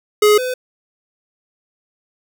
square tone pair in turn, 420.2 / 505.8 Hz, G#4 / B4, +20 / +41 cents, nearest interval minor third, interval 321 cents, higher second, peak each -9 / -20 dBFS, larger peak first, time 0.22-0.38 / 0.38-0.54 s, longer neither, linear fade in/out 5 ms, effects none

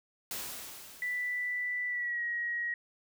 white noise with exponential decay, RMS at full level -37 dBFS, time 0.31-2.11 s, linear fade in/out 1 ms, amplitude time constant 390 ms
sine tone with pitch glide, 1977 to 1896.5 Hz, B6 to A#6, +1 to +29 cents, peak -31 dBFS, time 1.02-2.74 s, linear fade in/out 2 ms, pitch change -72 cents, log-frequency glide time 1.87-2.22 s
effects none

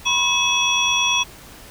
sine tone cluster, 978 / 1067 / 2574 / 3370 / 5780 Hz, B5 / C6 / E7 / G#7 / F#8, -17 / +34 / -42 / +25 / -41 cents, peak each -26 / -27 / -20 / -20 / -25 dBFS, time 0.05-1.24 s, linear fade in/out 20 ms, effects pink hiss -42 dBFS RMS until 1.7 s

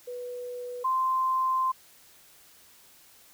sine tone pair in turn, 491.6 / 1041.7 Hz, B4 / C6, -8 / -8 cents, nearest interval octave + minor second, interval 1300 cents, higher second, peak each -34 / -23 dBFS, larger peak second, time 0.07-0.84 / 0.84-1.72 s, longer second, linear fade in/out 10 ms, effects white hiss -56 dBFS RMS until 3.33 s

